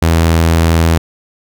sawtooth tone, 82.41 Hz, E2, in tune, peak -4 dBFS, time 0.02-0.98 s, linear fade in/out 5 ms, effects none

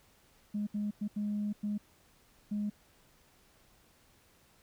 sine tone bursts at uneven times, 207.7 Hz, G#3, in tune, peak -30 dBFS, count 6, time 0.54-0.67 / 0.74-0.91 / 1.01-1.08 / 1.16-1.53 / 1.63-1.78 / 2.51-2.7 s, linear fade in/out 10 ms, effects tanh soft clip ceiling -27 dBFS + pink hiss -65 dBFS RMS until 4.62 s

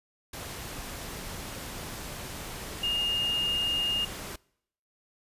sine tone in noise, 2835 Hz, F7, 25 cents sharp, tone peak -26 dBFS, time 2.83-4.05 s, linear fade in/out 5 ms, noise pink, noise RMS -39 dBFS, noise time 0.33-4.36 s, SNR +10 dB, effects noise-tail reverb RT60 0.7 s tail -24 dB re dry + resampled to 32000 Hz

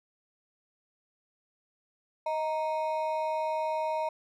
triangle ring-modulated tone, 780 Hz, G5, 9 cents flat, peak -23 dBFS, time 2.26-4.09 s, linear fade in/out 5 ms, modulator 152 Hz, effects none

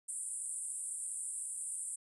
white band-pass noise, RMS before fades -41 dBFS, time 0.08-1.96 s, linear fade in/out 10 ms, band 8100 to 9800 Hz, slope 96 dB/octave, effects none

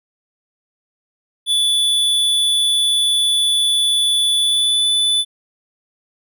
square tone with pitch glide, 3461 to 3491 Hz, A7 to A7, -29 to -14 cents, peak -14 dBFS, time 1.46-5.25 s, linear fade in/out 50 ms, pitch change +15 cents, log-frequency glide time 4.39-4.89 s, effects none

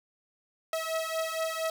sawtooth beating tone pair, 644 / 648.3 Hz, E5 / E5, -41 / -29 cents, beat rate 4.3 Hz, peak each -29 dBFS, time 0.73-1.7 s, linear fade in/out 2 ms, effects none

